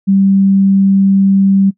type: tone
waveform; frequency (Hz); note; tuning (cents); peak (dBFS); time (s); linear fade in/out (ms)
sine; 195; G3; -9; -6; 0.07-1.71; 20
effects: noise-tail reverb RT60 0.1 s tail -22 dB re dry